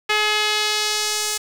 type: tone with band-pass filter sweep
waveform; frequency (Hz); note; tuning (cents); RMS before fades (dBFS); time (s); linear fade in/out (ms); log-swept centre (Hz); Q
sawtooth; 423.8; G#4; +35; -21; 0.09-1.38; 10; 2500 to 7600; 1.2
effects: 7-bit